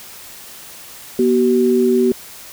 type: tone pair together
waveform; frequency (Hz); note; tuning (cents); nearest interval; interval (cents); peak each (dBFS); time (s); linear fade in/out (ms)
sine; 241.6 / 379.2; B3 / F#4; -38 / +43; minor sixth; 781; -15 / -13; 1.19-2.12; 2
effects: white hiss -37 dBFS RMS until 2.52 s